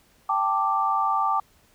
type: chord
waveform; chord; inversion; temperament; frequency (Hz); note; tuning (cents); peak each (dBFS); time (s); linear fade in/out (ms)
sine; G suspended second; none; equal with one note detuned; 784 / 883.6 / 1174.7; G5 / A5 / D6; 0 / +7 / 0; -26 / -26 / -23; 0.29-1.4; 5
effects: pink hiss -60 dBFS RMS until 1.74 s